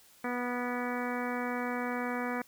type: harmonic tone with a mistuned harmonic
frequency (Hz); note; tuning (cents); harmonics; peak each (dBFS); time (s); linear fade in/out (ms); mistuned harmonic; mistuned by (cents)
245.4; B3; -11; 1 / 2 / 3 / 4 / 5 / 6 / 7 / 8 / 9; -35 / -38 / -40 / -41 / -42 / -43 / -43 / -44 / -45; 0.24-2.42; 5; 9; +47
effects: white hiss -60 dBFS RMS until 2.47 s